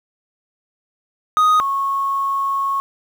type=tone pair in turn; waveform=triangle / sine; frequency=1246 / 1098.6 Hz; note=D#6 / C#6; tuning=+2 / -16 cents; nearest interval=major second; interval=218 cents; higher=first; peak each=-9 / -17 dBFS; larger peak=first; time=1.37-1.6 / 1.6-2.8 s; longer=second; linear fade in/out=0 ms; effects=7-bit